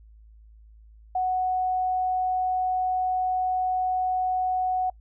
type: tone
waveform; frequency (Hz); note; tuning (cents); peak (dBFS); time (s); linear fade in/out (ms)
sine; 740; F#5; 0; -22; 1.15-4.9; 5
effects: noise-tail reverb RT60 0.1 s tail -25 dB re dry + added 54 Hz sine -48 dBFS peak until 5 s

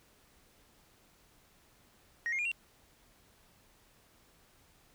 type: tone with pitch steps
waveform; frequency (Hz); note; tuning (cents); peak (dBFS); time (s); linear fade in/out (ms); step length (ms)
sine; 1877 / 2131 / 2420 / 2748; A#6 / C7 / D#7 / F7; +11 / +31 / -49 / -29; -29; 2.26-2.516; 0; 64
effects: tanh soft clip ceiling -29 dBFS + pink hiss -65 dBFS RMS until 4.94 s

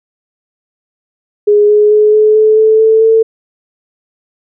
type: tone with pitch steps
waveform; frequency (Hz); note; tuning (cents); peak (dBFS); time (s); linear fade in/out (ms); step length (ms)
sine; 415.3 / 419.6 / 424 / 428.5 / 432.9 / 437.5 / 442 / 446.7; G#4 / G#4 / G#4 / A4 / A4 / A4 / A4 / A4; 0 / +18 / +36 / -46 / -28 / -10 / +8 / +26; -4; 1.47-3.23; 10; 220
effects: none

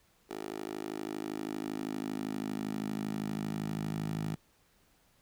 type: tone with high-pass filter sweep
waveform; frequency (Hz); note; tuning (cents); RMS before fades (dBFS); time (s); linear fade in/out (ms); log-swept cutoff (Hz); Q
10% pulse; 52.6; G#1; +23; -37; 0.29-4.36; 20; 400 to 150; 2.8
effects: pink hiss -68 dBFS RMS until 5.21 s

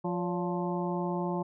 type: harmonic tone with a mistuned harmonic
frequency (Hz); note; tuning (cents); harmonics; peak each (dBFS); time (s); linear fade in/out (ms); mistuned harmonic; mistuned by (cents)
175.9; F3; +13; 1 / 2 / 3 / 4 / 5 / 6; -32 / -34 / -39 / -40 / -37 / -42; 0.04-1.43; 10; 3; +120
effects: none

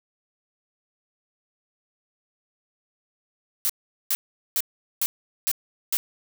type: noise bursts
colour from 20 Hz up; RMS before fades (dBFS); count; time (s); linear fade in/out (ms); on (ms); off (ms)
blue; -23; 6; 3.65-5.97; 0; 45; 410
effects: none

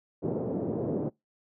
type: band-pass noise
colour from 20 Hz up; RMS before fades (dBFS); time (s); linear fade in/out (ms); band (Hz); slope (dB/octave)
white; -31; 0.22-1.1; 20; 120 to 480; 24
effects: noise-tail reverb RT60 0.2 s tail -26 dB re dry

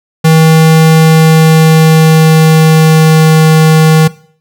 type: tone with pitch glide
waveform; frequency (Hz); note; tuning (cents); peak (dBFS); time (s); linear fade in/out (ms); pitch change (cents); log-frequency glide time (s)
square; 159.8 to 158.06; D#3 to D#3; +47 to +28; -3; 0.24-4.08; 10; -19; 0.94-3.42
effects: noise-tail reverb RT60 0.5 s tail -19 dB re dry

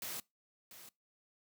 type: noise with echo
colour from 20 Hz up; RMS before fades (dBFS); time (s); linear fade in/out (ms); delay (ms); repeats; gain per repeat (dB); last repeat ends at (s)
white; -42; 0.02-0.2; 2; 690; 1; -12; 0.89
effects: noise-tail reverb RT60 0.2 s tail -23 dB re dry + high-pass 100 Hz 12 dB/octave

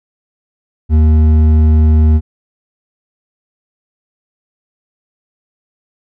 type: tone with hard clipping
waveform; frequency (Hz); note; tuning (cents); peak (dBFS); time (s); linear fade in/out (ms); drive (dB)
triangle; 77.9; D#2; +3; -7; 0.89-2.21; 50; 11
effects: none

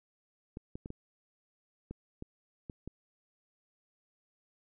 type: clicks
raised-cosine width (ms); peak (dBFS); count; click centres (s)
3; -28; 8; 0.571 / 0.755 / 0.859 / 0.904 / 1.91 / 2.224 / 2.698 / 2.876
effects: none

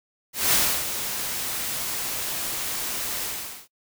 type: noise with ADSR envelope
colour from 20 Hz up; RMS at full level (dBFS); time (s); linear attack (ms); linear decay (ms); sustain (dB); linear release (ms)
white; -19; 0.33-3.68; 190; 310; -10; 450
effects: noise-tail reverb RT60 0.1 s tail -24 dB re dry

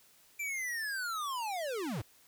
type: linear sweep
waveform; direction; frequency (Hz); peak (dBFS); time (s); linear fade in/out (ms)
square; down; 2367 to 84.6; -35; 0.39-2.02; 10
effects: white hiss -63 dBFS RMS until 2.27 s

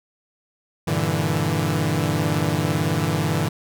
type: chord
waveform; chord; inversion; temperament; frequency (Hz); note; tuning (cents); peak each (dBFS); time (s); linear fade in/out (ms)
sawtooth; E half-diminished seventh; first; equal; 98 / 116.54 / 146.83 / 164.81; G2 / Bb2 / D3 / E3; 0 / 0 / 0 / 0; -23 / -24 / -20 / -20; 0.87-3.49; 10
effects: none

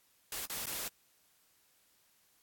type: noise with dropouts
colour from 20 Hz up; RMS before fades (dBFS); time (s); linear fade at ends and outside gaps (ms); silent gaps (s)
white; -39; 0.32-0.88; 2; 0.457-0.498 / 0.658-0.668
effects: white hiss -70 dBFS RMS until 2.42 s + AAC 64 kbps

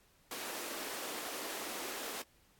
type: high-pass noise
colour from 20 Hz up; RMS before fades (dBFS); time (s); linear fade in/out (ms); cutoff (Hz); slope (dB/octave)
pink; -42; 0.31-2.22; 2; 290; 24
effects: pink hiss -68 dBFS RMS until 2.59 s + AAC 64 kbps

